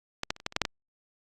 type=clicks; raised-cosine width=0.2 ms; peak=-12 / -10 / -29 / -28 / -12 / -27 / -8 / -6 / -11 dBFS; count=9; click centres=0.234 / 0.305 / 0.364 / 0.401 / 0.464 / 0.524 / 0.564 / 0.617 / 0.652 s; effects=Opus 48 kbps